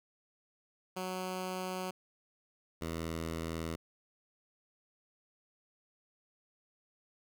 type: tone pair in turn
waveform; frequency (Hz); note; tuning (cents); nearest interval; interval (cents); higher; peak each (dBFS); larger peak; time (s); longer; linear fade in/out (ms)
10% pulse; 185 / 81.91; F#3 / E2; 0 / -10; octave + major second; 1410; first; -28; neither; 0.96-1.91 / 2.81-3.76; neither; 10
effects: none